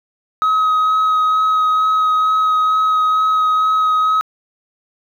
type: tone with vibrato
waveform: sine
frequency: 1269 Hz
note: D#6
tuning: 34 cents sharp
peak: -9 dBFS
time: 0.42-4.21 s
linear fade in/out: 0 ms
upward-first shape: sine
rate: 2.2 Hz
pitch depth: 10 cents each way
effects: tanh soft clip ceiling -11 dBFS + 8-bit